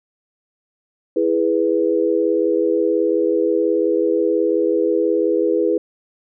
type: chord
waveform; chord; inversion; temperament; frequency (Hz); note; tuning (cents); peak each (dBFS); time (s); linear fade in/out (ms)
sine; E major; none; equal; 329.6 / 415.3 / 493.9; E4 / G#4 / B4; 0 / 0 / 0; -19; 1.16-5.78; 5
effects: none